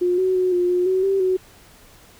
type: tone with pitch steps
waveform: sine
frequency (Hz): 356.8 / 373.4 / 367.7 / 355.3 / 358.4 / 375.1 / 389.4 / 372.2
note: F4 / F#4 / F#4 / F4 / F4 / F#4 / G4 / F#4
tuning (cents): +37 / +16 / -11 / +30 / +45 / +24 / -12 / +10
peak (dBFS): -16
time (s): 0.01-1.37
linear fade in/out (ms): 10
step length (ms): 170
effects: pink hiss -49 dBFS RMS until 2.19 s